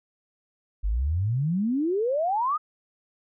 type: exponential sweep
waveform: sine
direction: up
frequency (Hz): 46.25 to 1283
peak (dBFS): -22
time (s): 0.83-2.58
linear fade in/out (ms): 20
effects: none